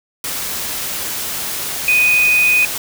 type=tone in noise; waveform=sine; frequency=2489 Hz; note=D#7; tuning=in tune; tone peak=-10 dBFS; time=1.88-2.65 s; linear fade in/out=2 ms; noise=white; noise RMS=-23 dBFS; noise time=0.24-2.78 s; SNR=+10 dB; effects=none

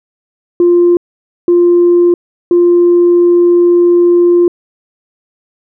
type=tone bursts at uneven times; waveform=sine; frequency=349.2 Hz; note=F4; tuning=in tune; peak=-3 dBFS; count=3; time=0.6-0.97 / 1.48-2.14 / 2.51-4.48 s; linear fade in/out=2 ms; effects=tanh soft clip ceiling -1 dBFS

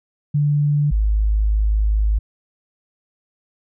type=tone pair in turn; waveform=sine; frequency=146.4 / 52.6 Hz; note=D3 / G#1; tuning=-5 / +23 cents; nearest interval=octave + tritone; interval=1772 cents; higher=first; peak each=-14 dBFS; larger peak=neither; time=0.34-0.91 / 0.91-2.19 s; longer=second; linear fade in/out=10 ms; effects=none

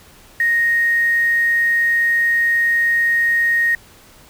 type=tone with quantisation; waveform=sine; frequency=1864.7 Hz; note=A#6; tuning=in tune; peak=-13 dBFS; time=0.4-3.75 s; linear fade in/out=2 ms; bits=6; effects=pink hiss -46 dBFS RMS until 4.29 s

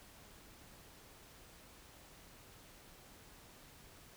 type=silence; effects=pink hiss -59 dBFS RMS until 4.16 s

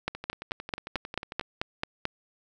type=two click trains; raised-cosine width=0.3 ms; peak=-12 / -21 dBFS; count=10 / 15; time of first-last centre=0.08-2.054 / 0.15-1.411 s; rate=4.56 / 11.1 Hz; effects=none

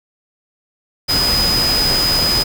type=tone in noise; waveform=sine; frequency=4993 Hz; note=D#8; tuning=5 cents sharp; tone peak=-14 dBFS; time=1.08-2.44 s; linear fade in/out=20 ms; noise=pink; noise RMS=-20 dBFS; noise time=1.08-2.44 s; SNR=+3 dB; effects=none

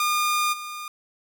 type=tone with level steps; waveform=sawtooth; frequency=1213 Hz; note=D#6; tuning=44 cents flat; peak=-17 / -29 dBFS; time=0-0.88 s; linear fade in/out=2 ms; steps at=0.52 s; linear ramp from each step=20 ms; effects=none

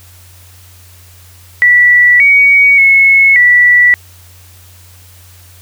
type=tone with pitch steps; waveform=sine; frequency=1956 / 2248 / 2189 / 1957 Hz; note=B6 / C#7 / C#7 / B6; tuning=-17 / +24 / -22 / -16 cents; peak=-3 dBFS; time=1.62-3.94 s; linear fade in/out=0 ms; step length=580 ms; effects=added 90 Hz sine -38 dBFS peak until 5.61 s + white hiss -42 dBFS RMS until 5.61 s

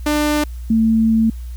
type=tone pair in turn; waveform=sawtooth / sine; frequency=298.4 / 223.5 Hz; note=D4 / A3; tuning=+28 / +27 cents; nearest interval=perfect fourth; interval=501 cents; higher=first; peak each=-11 dBFS; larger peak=neither; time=0.06-0.44 / 0.7-1.3 s; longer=second; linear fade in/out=5 ms; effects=added 60 Hz sine -26 dBFS peak until 1.56 s + white hiss -50 dBFS RMS until 1.56 s

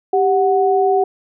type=tone pair together; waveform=sine; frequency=392 / 739.5 Hz; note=G4 / F#5; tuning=0 / -1 cents; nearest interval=major seventh; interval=1099 cents; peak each=-14 / -15 dBFS; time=0.13-1.04 s; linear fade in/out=5 ms; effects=none

